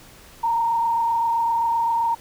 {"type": "tone with frequency modulation", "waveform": "sine", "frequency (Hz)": 925, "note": "A#5", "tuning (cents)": -14, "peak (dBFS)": -18, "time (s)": [0.43, 2.15], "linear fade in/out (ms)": 10, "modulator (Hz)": 27.7, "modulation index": 0.62, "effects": ["pink hiss -47 dBFS RMS until 2.2 s"]}